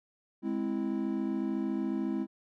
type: chord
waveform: triangle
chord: Ab augmented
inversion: none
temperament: equal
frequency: 207.7 / 261.6 / 329.6 Hz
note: Ab3 / C4 / E4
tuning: 0 / 0 / 0 cents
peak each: -32 dBFS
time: 0.42-2.27 s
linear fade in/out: 50 ms
effects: none